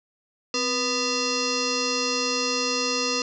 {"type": "tone with frequency modulation", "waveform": "sine", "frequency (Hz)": 2729, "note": "F7", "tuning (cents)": -41, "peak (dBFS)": -22, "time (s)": [0.54, 3.22], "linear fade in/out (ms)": 2, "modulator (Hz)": 747, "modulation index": 4.2, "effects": []}